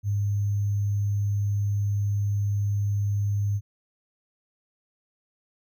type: tone with sample-and-hold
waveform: sine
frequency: 101.8 Hz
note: G#2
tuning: 34 cents flat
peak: -22 dBFS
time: 0.03-3.61 s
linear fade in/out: 50 ms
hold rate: 6300 Hz
effects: none

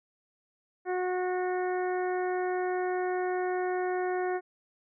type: harmonic tone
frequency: 365 Hz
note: F#4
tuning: 24 cents flat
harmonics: 1 / 2 / 3 / 4 / 5 / 6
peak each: -29 / -33 / -43 / -41 / -42 / -49 dBFS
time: 0.85-4.41 s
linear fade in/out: 50 ms
effects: none

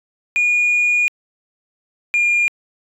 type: tone pair in turn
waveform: sine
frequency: 2440 / 2412 Hz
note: D#7 / D7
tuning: -34 / +46 cents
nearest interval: unison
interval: 20 cents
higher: first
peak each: -11 dBFS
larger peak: neither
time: 0.36-1.08 / 2.14-2.48 s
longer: first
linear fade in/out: 0 ms
effects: tanh soft clip ceiling -11 dBFS

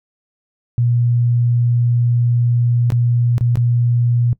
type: tone with dropouts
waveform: sine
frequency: 120 Hz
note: B2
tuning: 49 cents flat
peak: -12 dBFS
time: 0.78-4.33 s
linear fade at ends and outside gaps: 0 ms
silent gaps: 2.903-2.921 / 3.381-3.409 / 3.556-3.572 s
effects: noise-tail reverb RT60 0.1 s tail -20 dB re dry

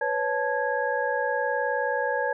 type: tone cluster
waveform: sine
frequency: 495.9 / 555 / 876 / 1651 Hz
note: B4 / C#5 / A5 / G#6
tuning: +7 / +2 / -8 / -11 cents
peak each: -29 dBFS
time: 0.01-2.33 s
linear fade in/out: 5 ms
effects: none

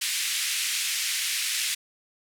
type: band-pass noise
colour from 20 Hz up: pink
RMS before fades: -28 dBFS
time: 0.01-1.75 s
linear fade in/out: 10 ms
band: 2100 to 12000 Hz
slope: 24 dB/octave
effects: none

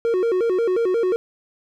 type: tone with vibrato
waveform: triangle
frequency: 413.1 Hz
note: G#4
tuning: 9 cents flat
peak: -15 dBFS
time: 0.05-1.16 s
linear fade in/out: 0 ms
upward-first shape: square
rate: 5.6 Hz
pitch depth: 200 cents each way
effects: none

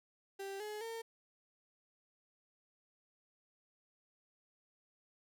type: tone with pitch steps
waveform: 35% pulse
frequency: 392 / 422.6 / 455.5 Hz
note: G4 / G#4 / A#4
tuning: 0 / +30 / -40 cents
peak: -40 dBFS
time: 0.39-1.02 s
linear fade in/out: 10 ms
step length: 210 ms
effects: none

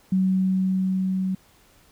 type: tone with level ramp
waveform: sine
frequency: 188.1 Hz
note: F#3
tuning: 29 cents sharp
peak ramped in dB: -17 to -22 dBFS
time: 0.12-1.35 s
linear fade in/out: 5 ms
effects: pink hiss -57 dBFS RMS until 1.91 s

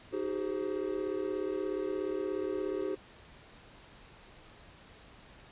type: chord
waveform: triangle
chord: Ab dominant seventh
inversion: second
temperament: equal with one note detuned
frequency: 311.1 / 378.4 / 415.3 / 523.3 Hz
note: Eb4 / Gb4 / Ab4 / C5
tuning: 0 / +39 / 0 / 0 cents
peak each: -37 / -33 / -35 / -39 dBFS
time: 0.12-2.96 s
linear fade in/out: 20 ms
effects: pink hiss -55 dBFS RMS until 5.51 s + resampled to 8000 Hz

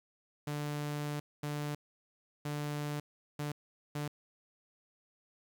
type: tone bursts at uneven times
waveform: sawtooth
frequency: 147.4 Hz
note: D3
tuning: 7 cents sharp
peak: -31 dBFS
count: 5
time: 0.47-1.2 / 1.43-1.75 / 2.45-3 / 3.39-3.52 / 3.95-4.08 s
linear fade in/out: 5 ms
effects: 11-bit

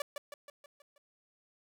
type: tone with echo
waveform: sawtooth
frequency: 577 Hz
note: D5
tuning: 31 cents flat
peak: -29 dBFS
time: 0-0.02 s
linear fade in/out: 2 ms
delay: 160 ms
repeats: 6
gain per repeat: -5 dB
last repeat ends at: 0.98 s
effects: none

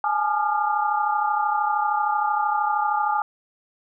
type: tone cluster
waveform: sine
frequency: 833 / 866 / 1207 / 1394 Hz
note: G#5 / A5 / D6 / F6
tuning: +5 / -28 / +47 / -4 cents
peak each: -23 / -26 / -25 / -30 dBFS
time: 0.04-3.22 s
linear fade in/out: 2 ms
effects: none

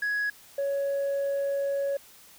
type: tone pair in turn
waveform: sine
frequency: 1671 / 557.6 Hz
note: G#6 / C#5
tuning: +10 / +10 cents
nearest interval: octave + perfect fifth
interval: 1900 cents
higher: first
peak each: -23 dBFS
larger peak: neither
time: 0.02-0.3 / 0.58-1.97 s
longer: second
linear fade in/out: 5 ms
effects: tanh soft clip ceiling -24 dBFS + white hiss -53 dBFS RMS until 2.38 s

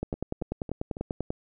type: two click trains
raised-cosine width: 2 ms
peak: -16 / -24 dBFS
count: 14 / 4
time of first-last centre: 0.03-1.305 / 0.14-0.969 s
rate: 10.2 / 3.62 Hz
effects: none

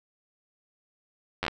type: slowing click train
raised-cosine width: 0.3 ms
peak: -12 dBFS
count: 5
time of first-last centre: 1.43-1.481 s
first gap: 10 ms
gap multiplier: 1.17
effects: none

